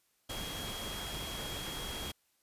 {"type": "tone in noise", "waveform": "sine", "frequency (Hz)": 3279, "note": "G#7", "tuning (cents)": -23, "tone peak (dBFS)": -43, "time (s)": [0.29, 2.12], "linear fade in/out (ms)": 10, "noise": "pink", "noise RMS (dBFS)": -41, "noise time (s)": [0.29, 2.12], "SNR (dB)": -5, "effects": ["white hiss -74 dBFS RMS until 2.42 s", "resampled to 32000 Hz"]}